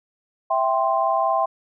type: chord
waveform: sine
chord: C major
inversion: first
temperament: equal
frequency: 659.3 / 784 / 1046.5 Hz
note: E5 / G5 / C6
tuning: 0 / 0 / 0 cents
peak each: -22 dBFS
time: 0.5-1.46 s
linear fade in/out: 10 ms
effects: none